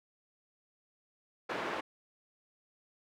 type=band-pass noise; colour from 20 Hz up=pink; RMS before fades=-37 dBFS; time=1.49-1.81 s; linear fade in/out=10 ms; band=380 to 2000 Hz; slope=12 dB/octave; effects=none